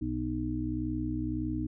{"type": "harmonic tone", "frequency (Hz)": 61.74, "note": "B1", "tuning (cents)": 0, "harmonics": [1, 2, 4, 5], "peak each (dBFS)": [-37, -37, -36, -33], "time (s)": [0.01, 1.67], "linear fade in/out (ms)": 10, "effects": []}